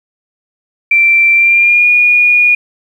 sine tone with pitch glide, 2349 to 2442 Hz, D7 to D#7, 0 to -33 cents, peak -5 dBFS, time 0.91-2.55 s, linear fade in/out 5 ms, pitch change +67 cents, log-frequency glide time 1.34-1.88 s, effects 7-bit

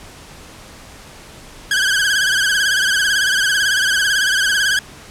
sawtooth tone with vibrato, 1582 Hz, G6, 15 cents sharp, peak -10 dBFS, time 1.71-4.79 s, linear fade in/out 2 ms, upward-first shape triangle, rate 18 Hz, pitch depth 120 cents each way, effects pink hiss -39 dBFS RMS until 5.1 s + low-pass 10000 Hz 12 dB/octave

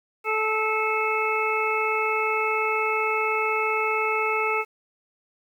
harmonic tone, 435.7 Hz, A4, 17 cents flat, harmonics 1 / 2 / 3 / 5 / 6, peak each -27 / -29 / -27 / -28 / -29 dBFS, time 0.24-4.65 s, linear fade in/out 50 ms, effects 9-bit

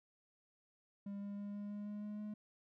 triangle tone with pitch steps, 200.6 / 202 / 203.4 / 204.8 / 206.2 / 207.7 / 209.1 / 210.6 Hz, G3 / G#3 / G#3 / G#3 / G#3 / G#3 / G#3 / G#3, +40 / -48 / -36 / -24 / -12 / 0 / +12 / +24 cents, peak -40 dBFS, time 1.06-2.34 s, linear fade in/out 5 ms, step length 160 ms, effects none

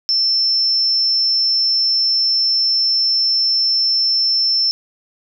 sine tone, 5340 Hz, E8, 22 cents sharp, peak -13 dBFS, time 0.09-4.71 s, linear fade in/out 0 ms, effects none

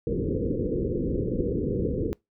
white low-pass noise, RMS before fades -27 dBFS, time 0.07-2.13 s, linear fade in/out 0 ms, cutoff 500 Hz, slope 96 dB/octave, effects noise-tail reverb RT60 0.2 s tail -25 dB re dry

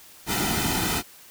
pink noise with comb filter, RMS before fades -25 dBFS, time 0.26-1.03 s, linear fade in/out 50 ms, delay 1.8 ms, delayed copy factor -0.75, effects white hiss -49 dBFS RMS until 1.3 s

